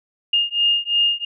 sine beating tone pair, 2830 / 2832.9 Hz, F7 / F7, +22 / +24 cents, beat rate 2.9 Hz, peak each -19 dBFS, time 0.33-1.25 s, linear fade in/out 5 ms, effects none

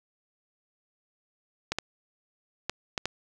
clicks, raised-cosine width 0.2 ms, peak -11 dBFS, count 5, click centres 1.72 / 1.786 / 2.696 / 2.978 / 3.056 s, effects none

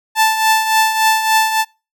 sawtooth tone with tremolo, 880 Hz, A5, in tune, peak -5 dBFS, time 0.15-1.65 s, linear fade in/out 50 ms, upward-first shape triangle, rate 3.5 Hz, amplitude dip 65%, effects noise-tail reverb RT60 0.3 s tail -26 dB re dry

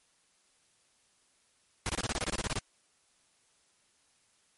pink noise bursts, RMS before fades -32 dBFS, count 13, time 1.86-2.588 s, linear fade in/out 0 ms, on 32 ms, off 26 ms, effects white hiss -69 dBFS RMS until 4.57 s + MP3 48 kbps

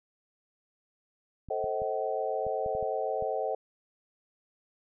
clicks, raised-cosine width 5 ms, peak -32 dBFS, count 8, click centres 1.487 / 1.642 / 1.819 / 2.467 / 2.662 / 2.751 / 2.827 / 3.224 s
sine chord, A diminished seventh, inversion none, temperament just, 440 / 528 / 633.6 / 760.3 Hz, A4 / C5 / Eb5 / Gb5, 0 / +16 / +31 / +47 cents, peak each -34 dBFS, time 1.5-3.55 s, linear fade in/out 5 ms
effects none

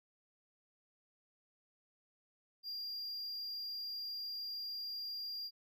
triangle tone, 4789 Hz, D8, 33 cents sharp, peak -39 dBFS, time 2.63-5.51 s, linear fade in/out 50 ms, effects none

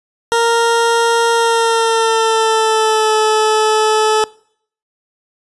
20% pulse tone with pitch glide, 464.2 to 433.1 Hz, A#4 to A4, -7 to -27 cents, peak -6 dBFS, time 0.32-4.24 s, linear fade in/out 0 ms, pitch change -120 cents, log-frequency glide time 1.32-3.14 s, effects noise-tail reverb RT60 0.6 s tail -22 dB re dry + resampled to 24000 Hz

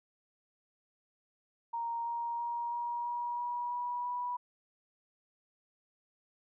sine tone with pitch steps, 932.3 / 938.8 / 945.3 / 951.9 / 958.5 / 965.2 / 971.9 / 978.7 Hz, A#5 / A#5 / A#5 / A#5 / A#5 / B5 / B5 / B5, 0 / +12 / +24 / +36 / +48 / -40 / -28 / -16 cents, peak -33 dBFS, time 1.73-4.37 s, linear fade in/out 10 ms, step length 330 ms, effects none

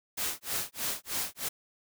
white noise with tremolo, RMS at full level -31 dBFS, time 0.17-1.49 s, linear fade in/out 10 ms, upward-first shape sine, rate 3.2 Hz, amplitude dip 100%, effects none

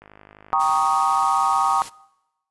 click train, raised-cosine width 0.5 ms, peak -29 dBFS, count 44, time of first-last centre 0.02-0.852 s, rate 51.7 Hz
sine chord, Eb dominant seventh, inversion first, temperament equal, 784 / 932.3 / 1108.7 / 1244.5 Hz, G5 / Bb5 / Db6 / Eb6, 0 / 0 / 0 / 0 cents, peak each -22 / -22 / -22 / -22 dBFS, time 0.53-1.82 s, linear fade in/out 0 ms
white noise, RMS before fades -36 dBFS, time 0.59-1.9 s, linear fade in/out 20 ms
effects noise-tail reverb RT60 0.9 s tail -22 dB re dry + resampled to 24000 Hz

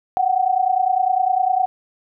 sine tone pair together, 733 / 762.9 Hz, F#5 / G5, -16 / -47 cents, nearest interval minor second, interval 69 cents, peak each -18 dBFS, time 0.17-1.66 s, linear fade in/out 0 ms, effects none

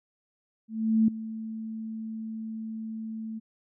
sine tone with ADSR envelope, 221.4 Hz, A3, 11 cents sharp, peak -17 dBFS, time 0.68-3.4 s, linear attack 400 ms, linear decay 4 ms, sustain -16 dB, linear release 23 ms, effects none

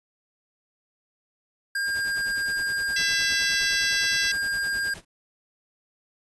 square tone, 1609 Hz, G6, 45 cents sharp, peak -25 dBFS, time 1.75-4.94 s, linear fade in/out 5 ms
pink noise with tremolo, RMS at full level -41 dBFS, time 1.85-5.05 s, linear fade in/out 50 ms, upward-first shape sine, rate 9.7 Hz, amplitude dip 85%
harmonic tone, 670 Hz, E5, 28 cents sharp, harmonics 3 / 4 / 5 / 6 / 7 / 8 / 9, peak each -32 / -32 / -32 / -32 / -32 / -32 / -32 dBFS, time 2.96-4.32 s, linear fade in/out 5 ms
effects resampled to 24000 Hz

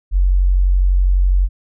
sine tone, 46 Hz, F#1, 9 cents flat, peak -10 dBFS, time 0.11-1.49 s, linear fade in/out 50 ms, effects none

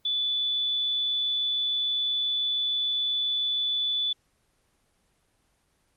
sine tone, 3473 Hz, A7, 23 cents flat, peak -24 dBFS, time 0.05-4.13 s, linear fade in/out 5 ms, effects pink hiss -69 dBFS RMS until 5.96 s + Opus 24 kbps

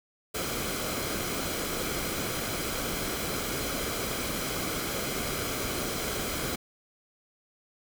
pink noise with comb filter, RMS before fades -32 dBFS, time 0.34-6.56 s, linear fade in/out 10 ms, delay 1.1 ms, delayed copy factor -0.5, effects none

